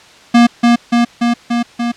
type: tone with echo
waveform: square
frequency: 237.1 Hz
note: A#3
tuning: 30 cents sharp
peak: -5 dBFS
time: 0.34-0.47 s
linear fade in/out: 10 ms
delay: 290 ms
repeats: 5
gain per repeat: -2 dB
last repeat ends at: 1.92 s
effects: white hiss -41 dBFS RMS until 1.96 s + low-pass 5000 Hz 12 dB/octave